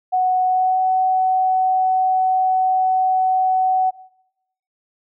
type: tone with pitch glide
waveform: sine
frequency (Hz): 740 to 749.5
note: F#5 to F#5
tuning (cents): 0 to +22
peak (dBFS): -14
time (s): 0.12-3.91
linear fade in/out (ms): 20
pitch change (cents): +22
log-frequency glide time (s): 0.46-0.81
effects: noise-tail reverb RT60 0.8 s tail -20 dB re dry